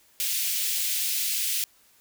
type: high-pass noise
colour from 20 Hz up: white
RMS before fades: -27 dBFS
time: 0.2-1.64 s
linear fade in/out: 0 ms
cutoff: 2300 Hz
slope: 24 dB/octave
effects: white hiss -60 dBFS RMS until 2 s